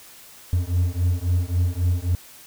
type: beating tone pair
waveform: triangle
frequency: 86.7 / 90.4 Hz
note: F2 / F#2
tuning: -12 / -40 cents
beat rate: 3.7 Hz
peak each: -20 dBFS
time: 0.53-2.15 s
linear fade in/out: 0 ms
effects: white hiss -46 dBFS RMS until 2.46 s